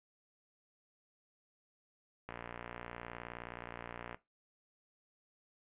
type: click train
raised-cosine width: 0.5 ms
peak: -28 dBFS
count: 111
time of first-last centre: 2.29-4.145 s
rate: 59.3 Hz
effects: noise-tail reverb RT60 0.2 s tail -17 dB re dry + resampled to 8000 Hz